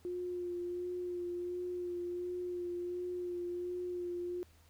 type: tone with vibrato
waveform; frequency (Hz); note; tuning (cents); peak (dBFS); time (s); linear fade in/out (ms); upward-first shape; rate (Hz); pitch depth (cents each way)
sine; 354.8; F4; +27; -36; 0.05-4.43; 0; sine; 1.4; 18
effects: added 80 Hz sine -62 dBFS peak until 4.69 s + pink hiss -67 dBFS RMS until 4.69 s